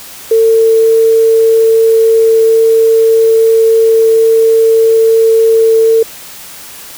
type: tone with quantisation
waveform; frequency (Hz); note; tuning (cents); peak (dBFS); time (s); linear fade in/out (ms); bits
sine; 449.7; A4; +38; -4; 0.31-6.03; 5; 5
effects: white hiss -30 dBFS RMS until 6.97 s